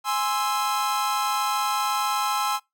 45% pulse chord, Ab augmented, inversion none, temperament equal, 830.6 / 1046.5 / 1318.5 Hz, Ab5 / C6 / E6, 0 / 0 / 0 cents, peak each -27 dBFS, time 0.04-2.6 s, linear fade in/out 50 ms, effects noise-tail reverb RT60 0.2 s tail -25 dB re dry

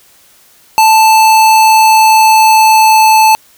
square tone with pitch glide, 880 to 874.4 Hz, A5 to A5, 0 to -11 cents, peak -4 dBFS, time 0.78-3.35 s, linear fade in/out 0 ms, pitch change -11 cents, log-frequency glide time 0.98-3.23 s, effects white hiss -45 dBFS RMS until 3.57 s

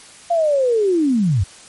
sine linear sweep, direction down, 698.5 to 81.7 Hz, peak -13 dBFS, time 0.3-1.44 s, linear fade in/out 10 ms, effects white hiss -42 dBFS RMS until 1.68 s + MP3 48 kbps

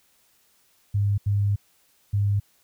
sine tone bursts at uneven times, 101.4 Hz, G#2, 41 cents flat, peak -19 dBFS, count 3, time 0.94-1.18 / 1.26-1.56 / 2.13-2.4 s, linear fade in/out 10 ms, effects white hiss -63 dBFS RMS until 2.63 s

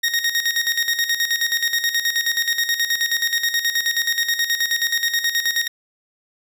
20% pulse tone with tremolo, 1864.7 Hz, A#6, in tune, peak -11 dBFS, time 0.03-5.68 s, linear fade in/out 10 ms, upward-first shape square, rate 9.4 Hz, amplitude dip 65%, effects none

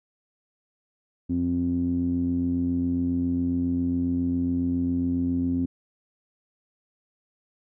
sawtooth tone with low-pass filter, 87.31 Hz, F2, in tune, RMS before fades -25 dBFS, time 1.29-5.66 s, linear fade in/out 10 ms, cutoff 260 Hz, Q 8.7, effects none

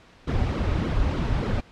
brown noise with flanger, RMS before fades -24 dBFS, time 0.27-1.61 s, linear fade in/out 10 ms, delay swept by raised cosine 1.1 to 6.1 ms, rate 3.4 Hz, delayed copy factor -0.95, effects pink hiss -52 dBFS RMS until 1.71 s + low-pass 4000 Hz 12 dB/octave

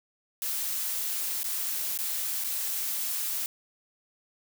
blue noise with dropouts, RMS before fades -31 dBFS, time 0.42-3.46 s, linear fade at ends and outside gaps 1 ms, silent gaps 1.432-1.442 / 1.976-1.988 / 2.439-2.444 s, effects none

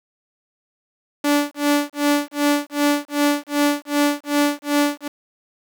sawtooth tone with tremolo, 290.3 Hz, D4, 20 cents flat, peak -10 dBFS, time 1.24-5.08 s, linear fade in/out 5 ms, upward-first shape sine, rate 2.6 Hz, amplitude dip 100%, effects 8-bit

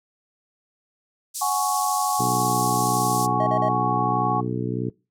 white band-pass noise, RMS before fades -31 dBFS, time 1.34-3.27 s, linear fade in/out 20 ms, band 4900 to 11000 Hz, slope 24 dB/octave
sine chord, F# suspended second, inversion none, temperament just, 740 / 832.5 / 1110 Hz, F#5 / G#5 / C#6, 0 / +4 / +2 cents, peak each -26 / -25 / -24 dBFS, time 1.41-4.41 s, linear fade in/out 10 ms
harmonic tone, 61.6 Hz, B1, 4 cents flat, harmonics 2 / 3 / 4 / 5 / 6 / 7, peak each -28 / -30 / -31 / -32 / -33 / -33 dBFS, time 2.19-4.9 s, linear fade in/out 10 ms
triangle tone bursts, 633 Hz, D#5, 30 cents sharp, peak -21 dBFS, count 3, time 3.4-3.687 s, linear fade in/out 2 ms, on 67 ms, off 43 ms
effects noise-tail reverb RT60 0.3 s tail -24 dB re dry

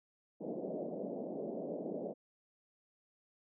white band-pass noise, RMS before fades -41 dBFS, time 0.4-2.14 s, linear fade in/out 20 ms, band 170 to 630 Hz, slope 48 dB/octave, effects none

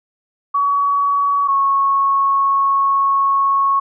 sine tone pair in turn, 1130 / 1101 Hz, C#6 / C#6, +33 / -12 cents, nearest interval unison, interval 45 cents, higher first, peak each -13 / -12 dBFS, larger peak second, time 0.54-1.48 / 1.48-3.8 s, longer second, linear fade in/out 10 ms, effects none

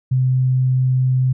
sine tone, 128.9 Hz, C3, 26 cents flat, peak -13 dBFS, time 0.11-1.33 s, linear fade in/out 10 ms, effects none

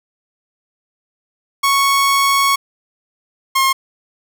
sawtooth tone pair in turn, 1107 / 1071.8 Hz, C#6 / C6, -3 / +41 cents, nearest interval minor second, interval 56 cents, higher first, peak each -8 dBFS, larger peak neither, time 1.63-2.56 / 3.55-3.73 s, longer first, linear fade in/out 10 ms, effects none

